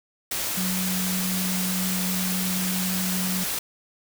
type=tone in noise; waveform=sine; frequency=185 Hz; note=F#3; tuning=in tune; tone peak=-26 dBFS; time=0.57-3.44 s; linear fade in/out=5 ms; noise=white; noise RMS=-28 dBFS; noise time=0.31-3.59 s; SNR=-1 dB; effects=none